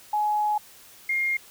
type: tone pair in turn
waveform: sine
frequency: 842 / 2127 Hz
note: G#5 / C7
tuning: +24 / +28 cents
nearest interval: octave + major third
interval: 1604 cents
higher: second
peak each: -21 / -22 dBFS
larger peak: first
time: 0.13-0.58 / 1.09-1.37 s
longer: first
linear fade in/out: 5 ms
effects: white hiss -50 dBFS RMS until 1.5 s